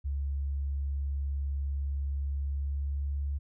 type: tone with pitch glide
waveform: sine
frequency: 69.8 to 70.69 Hz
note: C#2 to C#2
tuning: +13 to +34 cents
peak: -29 dBFS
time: 0.04-3.39 s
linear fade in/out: 20 ms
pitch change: +21 cents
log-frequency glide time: 2.33-3.24 s
effects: none